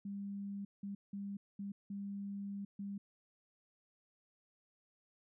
sine tone bursts at uneven times, 200 Hz, G3, 35 cents sharp, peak -40 dBFS, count 6, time 0.05-0.65 / 0.83-0.95 / 1.13-1.37 / 1.59-1.72 / 1.9-2.65 / 2.79-2.98 s, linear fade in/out 5 ms, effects none

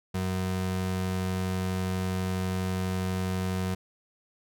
square ring-modulated tone, 140 Hz, C#3, 18 cents sharp, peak -25 dBFS, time 0.14-3.75 s, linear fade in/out 10 ms, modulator 46.1 Hz, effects none

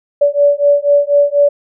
sine beating tone pair, 573 / 577.1 Hz, D5 / D5, -43 / -30 cents, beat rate 4.1 Hz, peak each -11 / -11 dBFS, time 0.21-1.49 s, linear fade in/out 10 ms, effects none

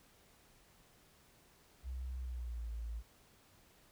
sine tone with pitch glide, 63.8 to 56.51 Hz, C2 to A1, -43 to +47 cents, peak -39 dBFS, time 1.83-3.03 s, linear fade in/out 50 ms, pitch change -210 cents, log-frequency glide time 2.17-2.71 s, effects pink hiss -66 dBFS RMS until 3.91 s

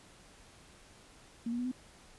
sine tone with pitch steps, 232.8 / 239.6 / 246.6 / 253.9 Hz, A#3 / A#3 / B3 / B3, -2 / +48 / -2 / +48 cents, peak -32 dBFS, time 1.46-1.716 s, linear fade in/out 5 ms, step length 64 ms, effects pink hiss -58 dBFS RMS until 2.18 s + resampled to 24000 Hz

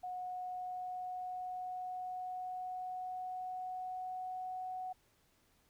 sine tone with pitch glide, 730 to 741 Hz, F#5 to F#5, -24 to +2 cents, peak -39 dBFS, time 0.03-4.93 s, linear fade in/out 10 ms, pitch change +26 cents, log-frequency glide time 0.14-4.7 s, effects pink hiss -72 dBFS RMS until 5.69 s

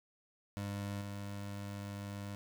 25% pulse tone with level steps, 100.8 Hz, G2, 49 cents sharp, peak -34 / -37 dBFS, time 0.57-2.35 s, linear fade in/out 0 ms, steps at 1.01 s, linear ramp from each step 5 ms, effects 10-bit

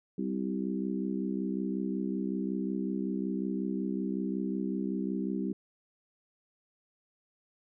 harmonic tone with a mistuned harmonic, 65.41 Hz, C2, in tune, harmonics 3 / 4 / 5 / 6, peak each -33 / -35 / -37 / -40 dBFS, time 0.18-5.53 s, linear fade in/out 5 ms, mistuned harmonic 6, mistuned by -19 cents, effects none

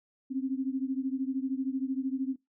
sine beating tone pair, 260.6 / 273.6 Hz, C4 / C#4, -7 / -23 cents, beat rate 13 Hz, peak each -31 / -33 dBFS, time 0.3-2.36 s, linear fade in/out 20 ms, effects noise-tail reverb RT60 0.2 s tail -22 dB re dry

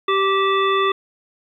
harmonic tone with a mistuned harmonic, 389.6 Hz, G4, 11 cents flat, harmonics 1 / 3 / 5 / 7 / 9, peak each -19 / -18 / -27 / -29 / -27 dBFS, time 0.08-0.92 s, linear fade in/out 5 ms, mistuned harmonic 7, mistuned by -70 cents, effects 9-bit

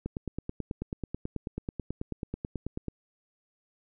click train, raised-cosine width 3 ms, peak -20 dBFS, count 27, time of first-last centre 0.06-2.883 s, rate 9.21 Hz, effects none

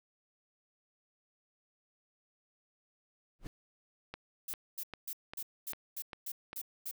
brown noise with exponential growth, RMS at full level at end -34 dBFS, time 3.39-3.47 s, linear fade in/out 0 ms, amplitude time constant 17 ms
click train, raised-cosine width 0.3 ms, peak -26 dBFS, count 7, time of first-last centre 4.14-6.53 s, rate 2.51 Hz
violet noise bursts, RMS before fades -40 dBFS, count 9, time 4.48-6.913 s, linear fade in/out 5 ms, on 57 ms, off 240 ms
effects none

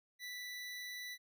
25% pulse tone, 1975.5 Hz, B6, in tune, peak -40 dBFS, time 0.19-1.18 s, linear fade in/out 50 ms, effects none

